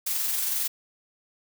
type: noise with amplitude modulation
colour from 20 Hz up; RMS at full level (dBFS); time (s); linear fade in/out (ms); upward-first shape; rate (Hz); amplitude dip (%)
blue; -26; 0.06-0.68; 10; sine; 22.1; 30
effects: none